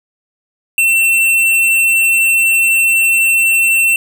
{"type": "tone with tanh clipping", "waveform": "sine", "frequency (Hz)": 2698, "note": "E7", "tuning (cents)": 40, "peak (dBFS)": -10, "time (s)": [0.78, 3.96], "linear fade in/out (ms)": 2, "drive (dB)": 17, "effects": []}